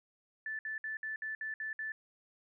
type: tone bursts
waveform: sine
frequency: 1753 Hz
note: A6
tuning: 7 cents flat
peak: -36 dBFS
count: 8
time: 0.46-1.92 s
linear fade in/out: 2 ms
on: 130 ms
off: 60 ms
effects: none